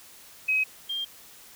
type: tone pair in turn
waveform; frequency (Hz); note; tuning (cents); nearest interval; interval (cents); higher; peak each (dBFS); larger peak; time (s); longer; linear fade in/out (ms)
sine; 2538 / 3198; D#7 / G7; +34 / +34; major third; 400; second; -21 / -28; first; 0.48-0.64 / 0.89-1.05; neither; 10
effects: white hiss -50 dBFS RMS until 1.55 s